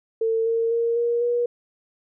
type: tone with pitch steps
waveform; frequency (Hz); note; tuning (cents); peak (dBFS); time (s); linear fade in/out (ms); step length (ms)
sine; 450.1 / 457.4 / 464.9 / 472.5 / 480.2; A4 / A#4 / A#4 / A#4 / B4; +39 / -33 / -5 / +23 / -49; -19; 0.21-1.46; 5; 250
effects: none